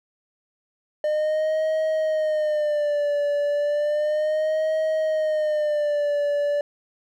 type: tone with vibrato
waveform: triangle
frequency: 604 Hz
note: D5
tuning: 48 cents sharp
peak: -18 dBFS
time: 1.04-6.61 s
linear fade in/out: 2 ms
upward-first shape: sine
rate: 0.33 Hz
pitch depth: 74 cents each way
effects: none